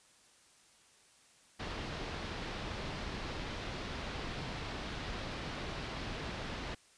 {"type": "low-pass noise", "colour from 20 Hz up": "pink", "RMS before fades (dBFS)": -41, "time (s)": [1.59, 6.75], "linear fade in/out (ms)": 10, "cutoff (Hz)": 4700, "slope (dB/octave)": 24, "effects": ["white hiss -64 dBFS RMS until 6.97 s", "resampled to 22050 Hz"]}